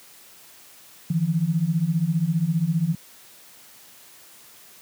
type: beating tone pair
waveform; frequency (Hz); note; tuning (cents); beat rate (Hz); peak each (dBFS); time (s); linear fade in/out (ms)
sine; 154.8 / 169.8; D#3 / F3; -9 / -48; 15; -23 / -21; 1.1-2.95; 5
effects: white hiss -49 dBFS RMS until 4.81 s + high-pass 100 Hz 12 dB/octave